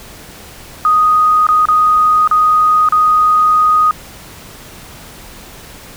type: tone with dropouts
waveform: sine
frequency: 1244.5 Hz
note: D#6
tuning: in tune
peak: -7 dBFS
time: 0.85-3.91 s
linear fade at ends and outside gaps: 1 ms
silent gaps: 1.468-1.488 / 1.655-1.686 / 2.275-2.312 / 2.888-2.923 s
effects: pink hiss -35 dBFS RMS until 5.96 s